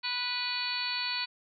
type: harmonic tone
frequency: 492 Hz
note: B4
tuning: 7 cents flat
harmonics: 2 / 3 / 4 / 5 / 6 / 7 / 8 / 9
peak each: -40 / -41 / -42 / -36 / -42 / -44 / -38 / -34 dBFS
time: 0.03-1.26 s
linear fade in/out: 20 ms
effects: none